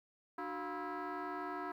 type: tone with frequency modulation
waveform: sine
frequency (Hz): 298.9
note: D4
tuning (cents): +31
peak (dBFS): -37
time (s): 0.38-1.72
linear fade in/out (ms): 5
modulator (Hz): 335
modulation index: 3.8
effects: tanh soft clip ceiling -36 dBFS + 12-bit